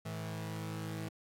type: tone pair together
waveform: sawtooth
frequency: 108.12 / 162 Hz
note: A2 / E3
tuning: -30 / -30 cents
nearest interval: perfect fifth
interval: 700 cents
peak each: -37 / -37 dBFS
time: 0.05-1.09 s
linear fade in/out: 10 ms
effects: AAC 64 kbps